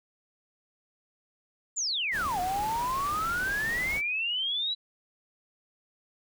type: exponential two-way sweep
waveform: sine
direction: down then up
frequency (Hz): 7459 to 710 to 3977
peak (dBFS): -27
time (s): 1.76-4.75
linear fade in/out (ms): 20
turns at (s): 2.4
type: noise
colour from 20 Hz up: pink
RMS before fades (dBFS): -39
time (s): 2.11-4.02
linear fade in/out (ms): 50
effects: none